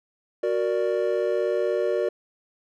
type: chord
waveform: triangle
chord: Gb augmented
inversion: none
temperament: equal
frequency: 370 / 466.2 / 587.3 Hz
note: Gb4 / Bb4 / D5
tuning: 0 / 0 / 0 cents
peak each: -24 dBFS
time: 0.43-2.09 s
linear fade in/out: 5 ms
effects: none